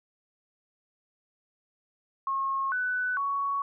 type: tone with pitch steps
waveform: sine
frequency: 1084 / 1495 / 1117 Hz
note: C#6 / F#6 / C#6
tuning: -39 / +17 / +13 cents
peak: -26 dBFS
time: 2.27-3.62 s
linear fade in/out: 2 ms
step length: 450 ms
effects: none